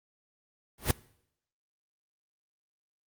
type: noise with exponential growth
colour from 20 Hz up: pink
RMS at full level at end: -21 dBFS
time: 0.78-0.91 s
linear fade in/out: 1 ms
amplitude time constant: 27 ms
effects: noise-tail reverb RT60 0.7 s tail -22 dB re dry + Opus 32 kbps